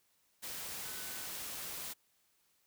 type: tone in noise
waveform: sine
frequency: 1500 Hz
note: F#6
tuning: 23 cents sharp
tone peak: -53 dBFS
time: 0.84-1.27 s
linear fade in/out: 20 ms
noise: white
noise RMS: -43 dBFS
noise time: 0.42-1.94 s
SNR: -13 dB
effects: white hiss -74 dBFS RMS until 2.66 s